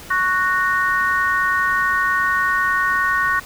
sine chord, F# major, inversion second, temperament just, 1110 / 1480 / 1850 Hz, C#6 / F#6 / A#6, +2 / 0 / -14 cents, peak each -20 dBFS, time 0.1-3.4 s, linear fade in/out 10 ms, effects pink hiss -38 dBFS RMS until 3.45 s

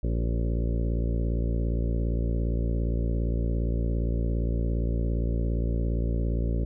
harmonic tone with a mistuned harmonic, 57.4 Hz, A#1, 26 cents flat, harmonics 1 / 2 / 3 / 4 / 5 / 6 / 7 / 8 / 9 / 10, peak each -25 / -31 / -35 / -37 / -39 / -41 / -42 / -43 / -44 / -45 dBFS, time 0.03-6.65 s, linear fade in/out 5 ms, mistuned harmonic 6, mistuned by +39 cents, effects none

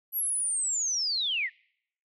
sine linear sweep, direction down, 11850 to 1760 Hz, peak -26 dBFS, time 0.12-1.5 s, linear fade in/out 50 ms, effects noise-tail reverb RT60 0.7 s tail -26 dB re dry

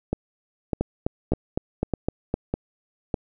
two click trains, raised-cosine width 2 ms, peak -10 / -9 dBFS, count 6 / 7, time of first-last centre 0.13-3.142 / 0.81-2.341 s, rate 1.66 / 3.92 Hz, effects none

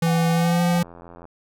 square tone with pitch glide, 166.2 to 173.06 Hz, E3 to F3, +15 to -15 cents, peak -18 dBFS, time 0.02-0.83 s, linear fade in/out 5 ms, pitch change +70 cents, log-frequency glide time 0.32-0.62 s
triangle tone with vibrato, 747 Hz, F#5, 16 cents sharp, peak -26 dBFS, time 0.06-0.79 s, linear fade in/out 5 ms, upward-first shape triangle, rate 13 Hz, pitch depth 69 cents each way
click train, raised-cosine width 1 ms, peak -28 dBFS, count 46, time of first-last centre 0.73-1.254 s, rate 85.9 Hz
effects none

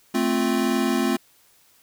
square chord, F major, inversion first, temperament equal, 220 / 261.6 / 349.2 Hz, A3 / C4 / F4, 0 / 0 / 0 cents, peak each -25 / -24 / -26 dBFS, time 0.14-1.17 s, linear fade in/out 10 ms, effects white hiss -58 dBFS RMS until 1.82 s

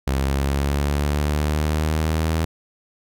sawtooth linear sweep, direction up, 67 to 81 Hz, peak -15 dBFS, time 0.07-2.45 s, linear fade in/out 5 ms, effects none

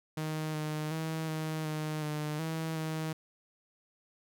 sawtooth tone with pitch steps, 155.9 / 153.4 / 159.8 / 157.2 / 154.3 / 151.1 / 161 / 158.2 Hz, D#3 / D#3 / D#3 / D#3 / D#3 / D3 / E3 / D#3, +4 / -24 / +47 / +18 / -14 / +50 / -41 / +29 cents, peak -29 dBFS, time 0.17-3.13 s, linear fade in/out 5 ms, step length 370 ms, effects none

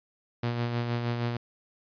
sawtooth tone with tremolo, 119.2 Hz, A#2, 39 cents sharp, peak -22 dBFS, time 0.43-1.37 s, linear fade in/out 5 ms, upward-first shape sine, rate 6.4 Hz, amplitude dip 40%, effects resampled to 11025 Hz

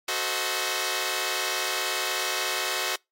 5% pulse chord, F# diminished seventh, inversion none, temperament equal with one note detuned, 370 / 440 / 523.3 / 635.7 Hz, F#4 / A4 / C5 / Eb5, 0 / 0 / 0 / +37 cents, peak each -19 / -21 / -20 / -20 dBFS, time 0.08-2.96 s, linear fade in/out 5 ms, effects noise-tail reverb RT60 0.2 s tail -26 dB re dry + MP3 64 kbps

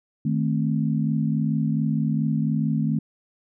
sine chord, A diminished, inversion second, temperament equal with one note detuned, 155.56 / 220 / 262.7 Hz, Eb3 / A3 / C4, 0 / 0 / +7 cents, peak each -23 / -24 / -28 dBFS, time 0.25-2.99 s, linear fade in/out 5 ms, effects none

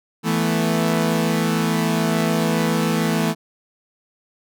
sawtooth chord, E suspended fourth, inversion none, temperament equal, 164.81 / 220 / 246.9 Hz, E3 / A3 / B3, 0 / 0 / 0 cents, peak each -17 / -17 / -22 dBFS, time 0.23-3.35 s, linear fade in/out 50 ms, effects none

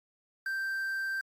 triangle tone with quantisation, 1568 Hz, G6, in tune, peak -29 dBFS, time 0.46-1.21 s, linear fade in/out 2 ms, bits 9, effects AAC 48 kbps

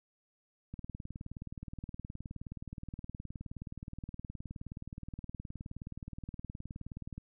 click train, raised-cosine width 5 ms, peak -30 dBFS, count 124, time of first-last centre 0.74-7.18 s, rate 19.1 Hz, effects none

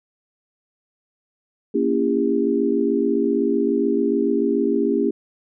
sine chord, A# diminished seventh, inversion none, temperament just, 233.1 / 279.7 / 335.6 / 402.8 Hz, A#3 / C#4 / E4 / G4, 0 / +16 / +31 / +47 cents, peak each -23 / -22 / -24 / -21 dBFS, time 1.74-5.11 s, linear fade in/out 10 ms, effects none

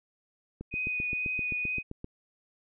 click train, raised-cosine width 3 ms, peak -25 dBFS, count 12, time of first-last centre 0.61-2.044 s, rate 7.67 Hz
sine tone with vibrato, 2489 Hz, D#7, in tune, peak -29 dBFS, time 0.71-1.83 s, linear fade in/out 50 ms, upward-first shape sine, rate 2.1 Hz, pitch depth 12 cents each way
effects none

